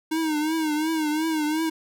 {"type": "tone with vibrato", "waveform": "square", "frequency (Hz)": 311.6, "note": "D#4", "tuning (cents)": 3, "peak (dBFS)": -23, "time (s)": [0.11, 1.7], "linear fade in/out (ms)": 10, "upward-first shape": "triangle", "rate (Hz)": 2.8, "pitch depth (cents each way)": 86, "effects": []}